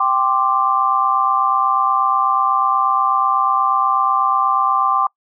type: chord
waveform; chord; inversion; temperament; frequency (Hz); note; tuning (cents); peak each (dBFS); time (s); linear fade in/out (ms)
sine; G suspended fourth; none; equal; 784 / 1046.5 / 1174.7; G5 / C6 / D6; 0 / 0 / 0; -20 / -18 / -16; 0-5.07; 5
effects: noise-tail reverb RT60 0.1 s tail -25 dB re dry